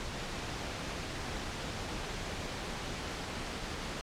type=noise; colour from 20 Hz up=pink; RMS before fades=-39 dBFS; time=0-4.01 s; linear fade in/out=0 ms; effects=low-pass 6000 Hz 12 dB/octave + AAC 64 kbps